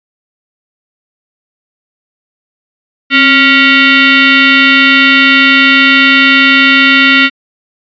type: tone with frequency modulation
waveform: sine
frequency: 266.5 Hz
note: C4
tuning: 32 cents sharp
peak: -3 dBFS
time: 3.1-7.3 s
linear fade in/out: 50 ms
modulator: 831 Hz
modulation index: 3.7
effects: resampled to 11025 Hz